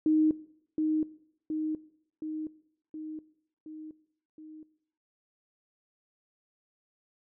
sine tone with echo, 311.1 Hz, D#4, in tune, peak -21 dBFS, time 0.06-0.31 s, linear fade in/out 2 ms, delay 720 ms, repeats 6, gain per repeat -4 dB, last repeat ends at 4.63 s, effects noise-tail reverb RT60 0.7 s tail -19 dB re dry

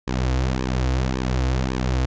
sawtooth tone with flanger, 64 Hz, C2, 38 cents flat, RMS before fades -22 dBFS, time 0.07-2.06 s, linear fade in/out 10 ms, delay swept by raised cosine 1.4 to 5.2 ms, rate 1.8 Hz, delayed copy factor -0.8, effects resampled to 16000 Hz

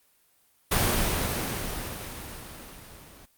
pink noise with level ramp, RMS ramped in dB -22 to -50 dBFS, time 0.71-3.26 s, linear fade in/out 10 ms, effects white hiss -65 dBFS RMS until 3.37 s + Opus 32 kbps

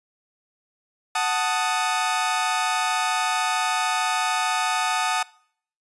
sawtooth chord, D# diminished, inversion first, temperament equal, 740 / 880 / 1244.5 Hz, F#5 / A5 / D#6, 0 / 0 / 0 cents, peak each -22 dBFS, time 1.15-5.23 s, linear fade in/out 5 ms, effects noise-tail reverb RT60 0.6 s tail -23 dB re dry + resampled to 24000 Hz

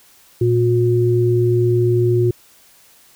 sine tone pair together, 116.83 / 359.1 Hz, A#2 / F4, +4 / +48 cents, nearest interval octave + perfect fifth, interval 1944 cents, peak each -15 dBFS, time 0.41-2.31 s, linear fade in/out 5 ms, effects white hiss -50 dBFS RMS until 3.15 s

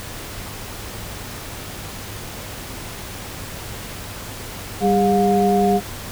sine tone cluster, 196.3 / 406 / 714 Hz, G3 / G#4 / F5, +3 / -39 / +38 cents, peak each -18 dBFS, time 4.8-5.81 s, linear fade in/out 50 ms, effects added 101 Hz sine -39 dBFS peak until 6.11 s + pink hiss -33 dBFS RMS until 6.11 s

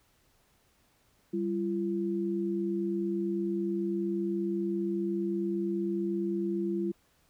sine tone pair together, 196 / 341.1 Hz, G3 / F4, 0 / -41 cents, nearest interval minor seventh, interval 959 cents, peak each -32 / -30 dBFS, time 1.33-6.92 s, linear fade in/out 10 ms, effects pink hiss -68 dBFS RMS until 7.29 s

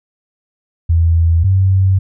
sine tone pair in turn, 83.1 / 95.24 Hz, E2 / G2, +15 / -49 cents, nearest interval major second, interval 236 cents, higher second, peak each -8 dBFS, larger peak neither, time 0.89-1.44 / 1.44-1.99 s, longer neither, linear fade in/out 10 ms, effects none

